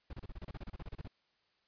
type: noise bursts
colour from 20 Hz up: brown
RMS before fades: -43 dBFS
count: 16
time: 0.1-1.078 s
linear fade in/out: 5 ms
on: 33 ms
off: 30 ms
effects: white hiss -75 dBFS RMS until 1.67 s + resampled to 11025 Hz